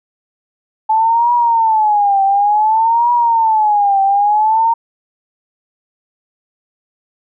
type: tone with vibrato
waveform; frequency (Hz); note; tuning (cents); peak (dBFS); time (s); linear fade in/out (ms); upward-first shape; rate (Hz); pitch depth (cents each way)
sine; 867; A5; -26; -9; 0.89-4.74; 10; triangle; 0.56; 190
effects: none